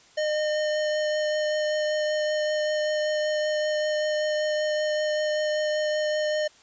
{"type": "tone with vibrato", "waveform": "square", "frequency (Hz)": 609, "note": "D#5", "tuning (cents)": -37, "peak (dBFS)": -24, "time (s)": [0.17, 6.48], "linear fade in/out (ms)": 10, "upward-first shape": "triangle", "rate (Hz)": 5.2, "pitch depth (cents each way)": 11, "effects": ["white hiss -55 dBFS RMS until 6.62 s", "resampled to 16000 Hz"]}